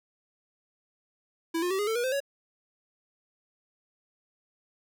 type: tone with pitch steps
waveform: square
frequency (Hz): 330 / 355.7 / 383.5 / 413.4 / 445.6 / 480.4 / 517.8 / 558.2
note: E4 / F4 / G4 / G#4 / A4 / B4 / C5 / C#5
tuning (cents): +2 / +32 / -38 / -8 / +22 / -48 / -18 / +12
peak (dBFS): -27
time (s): 1.54-2.204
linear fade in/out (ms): 10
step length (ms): 83
effects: none